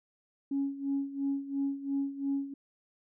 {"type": "tone with tremolo", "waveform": "sine", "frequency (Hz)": 277.2, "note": "C#4", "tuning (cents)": 0, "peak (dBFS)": -26, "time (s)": [0.51, 2.54], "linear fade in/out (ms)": 5, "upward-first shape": "sine", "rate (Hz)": 2.9, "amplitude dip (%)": 80, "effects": ["tanh soft clip ceiling -23 dBFS"]}